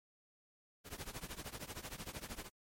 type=noise with tremolo; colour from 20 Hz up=pink; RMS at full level=-43 dBFS; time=0.84-2.5 s; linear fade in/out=50 ms; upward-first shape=triangle; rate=13 Hz; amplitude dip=95%; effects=MP3 64 kbps